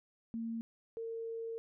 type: tone pair in turn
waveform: sine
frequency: 228.3 / 455.5 Hz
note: A#3 / A#4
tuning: -36 / -40 cents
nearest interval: octave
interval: 1196 cents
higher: second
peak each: -36 / -38 dBFS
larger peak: first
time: 0.34-0.61 / 0.97-1.58 s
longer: second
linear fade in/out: 0 ms
effects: none